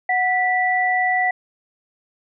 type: tone pair together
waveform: sine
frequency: 736.4 / 1966 Hz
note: F#5 / B6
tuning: -8 / -8 cents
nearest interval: octave + perfect fourth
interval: 1700 cents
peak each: -19 dBFS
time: 0.09-1.31 s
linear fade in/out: 5 ms
effects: none